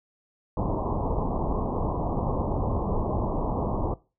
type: low-pass noise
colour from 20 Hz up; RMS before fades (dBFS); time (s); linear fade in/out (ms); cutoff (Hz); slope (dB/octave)
pink; -27; 0.57-3.94; 2; 1100; 96
effects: noise-tail reverb RT60 0.3 s tail -20 dB re dry